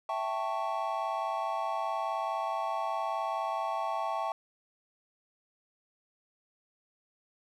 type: chord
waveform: triangle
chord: A dominant seventh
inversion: second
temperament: equal with one note detuned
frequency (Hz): 659.3 / 784 / 883.1 / 1108.7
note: E5 / G5 / A5 / C#6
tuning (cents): 0 / 0 / +6 / 0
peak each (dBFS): -34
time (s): 0.09-4.32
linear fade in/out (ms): 2
effects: none